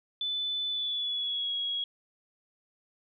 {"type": "tone with pitch glide", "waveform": "sine", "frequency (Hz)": [3500, 3317], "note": ["A7", "G#7"], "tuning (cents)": [-10, -3], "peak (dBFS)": -29, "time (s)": [0.21, 1.84], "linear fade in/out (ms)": 2, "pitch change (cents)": -93, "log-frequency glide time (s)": [0.69, 1.52], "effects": []}